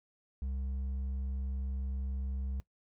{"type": "tone with hard clipping", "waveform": "sine", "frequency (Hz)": 66.4, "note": "C2", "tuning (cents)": 26, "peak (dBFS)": -35, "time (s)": [0.42, 2.6], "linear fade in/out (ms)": 0, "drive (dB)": 4, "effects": ["noise-tail reverb RT60 0.1 s tail -19 dB re dry"]}